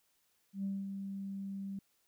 sine tone with ADSR envelope, 196 Hz, G3, in tune, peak -32 dBFS, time 0.53-1.79 s, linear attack 110 ms, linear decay 220 ms, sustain -6 dB, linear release 3 ms, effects tanh soft clip ceiling -29 dBFS + white hiss -75 dBFS RMS until 2.07 s

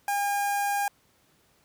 sawtooth tone with notch filter, 809 Hz, G#5, 46 cents flat, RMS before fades -27 dBFS, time 0.08-0.88 s, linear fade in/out 2 ms, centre 3700 Hz, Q 0.95, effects pink hiss -64 dBFS RMS until 1.64 s + high-pass 80 Hz 12 dB/octave

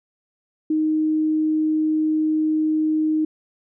sine tone, 311.1 Hz, D#4, in tune, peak -17 dBFS, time 0.7-3.25 s, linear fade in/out 5 ms, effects none

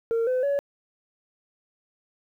sine tone with pitch steps, 458.6 / 508.8 / 564.6 Hz, A#4 / C5 / C#5, -28 / -48 / +32 cents, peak -19 dBFS, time 0.11-0.59 s, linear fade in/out 0 ms, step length 160 ms, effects tanh soft clip ceiling -20 dBFS + 10-bit

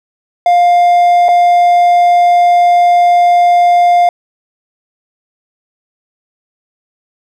triangle tone with dropouts, 703 Hz, F5, 11 cents sharp, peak -3 dBFS, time 0.46-4.09 s, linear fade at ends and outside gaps 2 ms, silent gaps 1.284-1.288 s, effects none

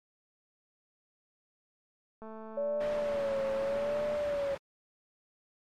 click train, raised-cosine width 1 ms, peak -33 dBFS, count 430, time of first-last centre 2.22-4.17 s, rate 220 Hz
sine tone with vibrato, 568 Hz, C#5, 42 cents sharp, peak -29 dBFS, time 2.57-4.55 s, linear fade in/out 5 ms, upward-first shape sine, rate 0.82 Hz, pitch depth 72 cents each way
white low-pass noise, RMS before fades -44 dBFS, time 2.8-4.58 s, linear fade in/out 10 ms, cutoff 1500 Hz, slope 12 dB/octave
effects MP3 64 kbps

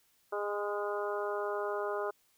harmonic tone with a mistuned harmonic, 205.2 Hz, G#3, 21 cents flat, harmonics 2 / 3 / 4 / 5 / 6 / 7, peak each -35 / -38 / -42 / -42 / -41 / -44 dBFS, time 0.32-2.11 s, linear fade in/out 10 ms, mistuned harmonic 6, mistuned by +16 cents, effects white hiss -70 dBFS RMS until 2.37 s

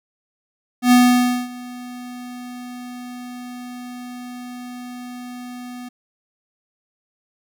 square tone with ADSR envelope, 246.9 Hz, B3, in tune, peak -9 dBFS, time 0.82-5.89 s, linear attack 98 ms, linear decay 560 ms, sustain -23 dB, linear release 9 ms, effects none

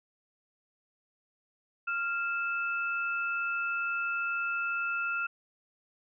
sine tone pair together, 1391.1 / 2626 Hz, F6 / E7, -7 / -7 cents, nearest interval major seventh, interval 1100 cents, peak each -30 / -35 dBFS, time 1.87-5.27 s, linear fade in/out 10 ms, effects none

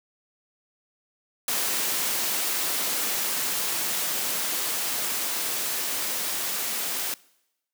white noise with level ramp, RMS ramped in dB -26 to -29 dBFS, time 1.48-7.14 s, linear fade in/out 2 ms, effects noise-tail reverb RT60 0.9 s tail -23 dB re dry + high-pass 200 Hz 12 dB/octave

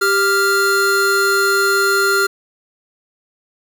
square tone pair together, 392.9 / 1396.9 Hz, G4 / F6, +4 / 0 cents, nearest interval octave + minor seventh, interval 2196 cents, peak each -18 / -15 dBFS, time 0.01-2.27 s, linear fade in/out 10 ms, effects none

